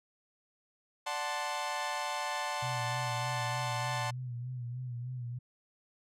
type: chord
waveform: sawtooth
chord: D dominant seventh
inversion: none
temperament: equal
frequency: 587.3 / 740 / 880 / 1046.5 Hz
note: D5 / F#5 / A5 / C6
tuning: 0 / 0 / 0 / 0 cents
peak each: -38 / -36 / -33 / -35 dBFS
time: 1.06-4.11 s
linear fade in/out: 10 ms
type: tone with vibrato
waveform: sine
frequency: 123.47 Hz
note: B2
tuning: in tune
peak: -36 dBFS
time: 2.62-5.39 s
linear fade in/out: 10 ms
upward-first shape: sine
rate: 3.3 Hz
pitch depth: 60 cents each way
effects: low-pass 9000 Hz 12 dB/octave